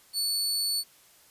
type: tone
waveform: sawtooth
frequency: 4452 Hz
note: C#8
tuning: 7 cents sharp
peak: -23 dBFS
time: 0.13-0.84 s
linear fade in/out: 50 ms
effects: white hiss -58 dBFS RMS until 1.3 s + resampled to 32000 Hz